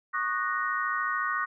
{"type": "chord", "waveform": "sine", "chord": "D# minor seventh", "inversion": "third", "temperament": "equal with one note detuned", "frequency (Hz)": [1108.7, 1222.4, 1480, 1864.7], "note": ["C#6", "D#6", "F#6", "A#6"], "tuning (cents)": [0, -31, 0, 0], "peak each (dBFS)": -32, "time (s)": [0.13, 1.46], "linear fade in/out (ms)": 20, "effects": []}